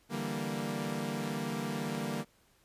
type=chord; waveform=sawtooth; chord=E half-diminished seventh; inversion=third; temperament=equal; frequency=146.83 / 164.81 / 196 / 233.1 Hz; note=D3 / E3 / G3 / Bb3; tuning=0 / 0 / 0 / 0 cents; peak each=-36 / -38 / -35 / -33 dBFS; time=0.09-2.25 s; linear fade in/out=50 ms; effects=pink hiss -67 dBFS RMS until 2.64 s + resampled to 32000 Hz